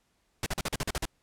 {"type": "noise bursts", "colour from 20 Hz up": "pink", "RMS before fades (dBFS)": -30, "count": 9, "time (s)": [0.43, 1.054], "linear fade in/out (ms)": 2, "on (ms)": 32, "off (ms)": 42, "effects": ["pink hiss -72 dBFS RMS until 1.22 s", "low-pass 11000 Hz 12 dB/octave"]}